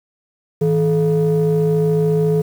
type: ring-modulated tone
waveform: triangle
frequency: 134 Hz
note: C3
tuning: 42 cents sharp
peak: -8 dBFS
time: 0.61-2.42 s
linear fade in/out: 10 ms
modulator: 295 Hz
effects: 7-bit